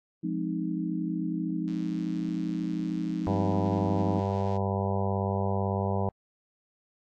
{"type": "chord", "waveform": "sine", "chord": "F minor seventh", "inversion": "none", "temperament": "equal", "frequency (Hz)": [174.61, 207.7, 261.6, 311.1], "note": ["F3", "Ab3", "C4", "Eb4"], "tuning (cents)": [0, 0, 0, 0], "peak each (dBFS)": [-32, -35, -36, -32], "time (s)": [0.23, 4.2], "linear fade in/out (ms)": 10}
{"type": "click train", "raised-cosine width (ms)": 0.2, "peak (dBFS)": -34, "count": 327, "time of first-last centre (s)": [1.68, 4.565], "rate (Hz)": 113}
{"type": "harmonic tone", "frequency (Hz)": 98, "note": "G2", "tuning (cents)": 0, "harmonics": [1, 2, 4, 5, 6, 7, 8, 9, 10], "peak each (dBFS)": [-29, -32, -35, -36, -37, -37, -38, -39, -39], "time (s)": [3.27, 6.09], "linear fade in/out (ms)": 0}
{"effects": ["AAC 64 kbps"]}